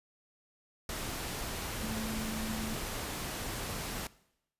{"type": "tone in noise", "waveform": "sine", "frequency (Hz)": 220, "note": "A3", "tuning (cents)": 0, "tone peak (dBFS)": -38, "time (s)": [1.83, 2.74], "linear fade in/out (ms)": 2, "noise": "pink", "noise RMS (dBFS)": -38, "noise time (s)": [0.89, 4.07], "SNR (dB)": -3, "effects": ["noise-tail reverb RT60 0.8 s tail -20 dB re dry", "resampled to 32000 Hz"]}